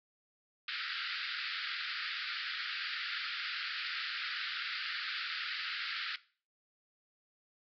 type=band-pass noise; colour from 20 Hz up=pink; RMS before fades=-39 dBFS; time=0.68-6.16 s; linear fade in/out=2 ms; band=1300 to 4900 Hz; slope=96 dB/octave; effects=noise-tail reverb RT60 0.4 s tail -18 dB re dry